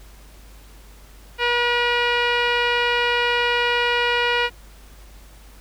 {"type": "tone with low-pass filter", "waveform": "15% pulse", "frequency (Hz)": 481, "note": "B4", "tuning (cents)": -46, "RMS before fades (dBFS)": -20, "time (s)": [1.38, 4.5], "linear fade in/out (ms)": 50, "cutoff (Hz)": 3000, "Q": 8.8, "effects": ["added 50 Hz sine -43 dBFS peak until 5.6 s", "pink hiss -50 dBFS RMS until 5.6 s"]}